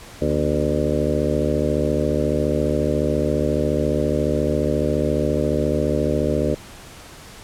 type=harmonic tone with a mistuned harmonic; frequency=74.4 Hz; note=D2; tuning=23 cents sharp; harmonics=1 / 2 / 3 / 4 / 5 / 6 / 7 / 8; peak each=-26 / -26 / -26 / -26 / -26 / -26 / -26 / -26 dBFS; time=0.21-6.55 s; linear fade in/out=10 ms; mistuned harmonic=3; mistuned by=+97 cents; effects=pink hiss -41 dBFS RMS until 7.43 s + low-pass 11000 Hz 12 dB/octave